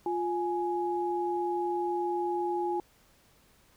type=tone pair together; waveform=sine; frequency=351.1 / 835 Hz; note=F4 / G#5; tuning=+9 / +9 cents; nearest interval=octave + minor third; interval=1500 cents; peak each=-30 / -31 dBFS; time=0.06-2.8 s; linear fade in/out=2 ms; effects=pink hiss -63 dBFS RMS until 3.76 s